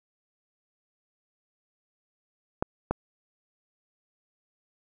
clicks, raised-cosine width 1 ms, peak -11 dBFS, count 2, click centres 2.625 / 2.91 s, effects none

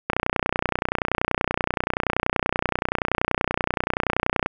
click train, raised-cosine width 0.5 ms, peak -5 dBFS, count 134, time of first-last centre 0.1-4.461 s, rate 30.5 Hz, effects none

